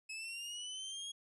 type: linear sweep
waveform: sawtooth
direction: up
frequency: 2571 to 3306 Hz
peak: -39 dBFS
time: 0.09-1.12 s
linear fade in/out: 10 ms
effects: resampled to 24000 Hz